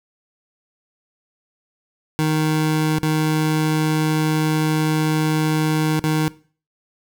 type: tone with dropouts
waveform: 25% pulse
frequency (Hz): 155.56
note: D#3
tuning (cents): 0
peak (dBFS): -13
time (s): 2.19-6.28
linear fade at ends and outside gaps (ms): 0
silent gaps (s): 2.987-3.032 / 5.995-6.04
effects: noise-tail reverb RT60 0.4 s tail -19 dB re dry